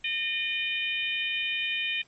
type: harmonic tone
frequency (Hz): 610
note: D#5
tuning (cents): -34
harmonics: 3 / 4 / 5 / 6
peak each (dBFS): -36 / -29 / -32 / -38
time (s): 0.04-2.02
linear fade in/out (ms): 5
effects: pink hiss -62 dBFS RMS until 2.07 s + MP3 32 kbps